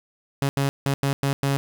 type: tone bursts at uneven times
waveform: sawtooth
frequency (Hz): 138.59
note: C#3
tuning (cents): 0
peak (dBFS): -16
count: 6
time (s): 0.42-0.49 / 0.57-0.69 / 0.86-0.94 / 1.03-1.13 / 1.23-1.33 / 1.43-1.57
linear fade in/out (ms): 0
effects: 7-bit